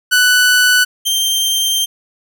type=tone pair in turn; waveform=sawtooth; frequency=1489 / 3155 Hz; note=F#6 / G7; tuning=+11 / +10 cents; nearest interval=octave + minor second; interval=1299 cents; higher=second; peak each=-5 / -10 dBFS; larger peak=first; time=0.11-0.85 / 1.05-1.86 s; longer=second; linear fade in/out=20 ms; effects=none